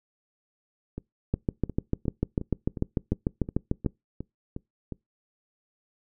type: two click trains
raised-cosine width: 3 ms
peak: -21 / -11 dBFS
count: 12 / 18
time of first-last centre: 0.98-4.923 / 1.34-3.862 s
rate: 2.79 / 6.74 Hz
effects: noise-tail reverb RT60 0.2 s tail -25 dB re dry